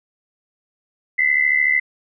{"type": "tone pair together", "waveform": "sine", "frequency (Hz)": [1995.5, 2069], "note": ["B6", "C7"], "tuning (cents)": [17, -20], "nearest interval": "minor second", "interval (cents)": 63, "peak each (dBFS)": -17, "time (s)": [1.18, 1.8], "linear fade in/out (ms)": 10, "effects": []}